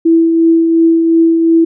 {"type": "tone with tremolo", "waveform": "sine", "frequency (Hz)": 329.6, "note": "E4", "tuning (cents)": 0, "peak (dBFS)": -4, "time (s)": [0.05, 1.65], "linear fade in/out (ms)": 10, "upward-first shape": "triangle", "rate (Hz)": 2.8, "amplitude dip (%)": 40, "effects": []}